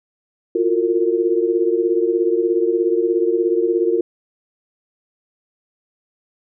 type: tone cluster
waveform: sine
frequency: 343.8 / 360.6 / 457.5 Hz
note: F4 / F#4 / A#4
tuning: -27 / -45 / -32 cents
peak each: -19 dBFS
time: 0.55-4.01 s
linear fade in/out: 5 ms
effects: none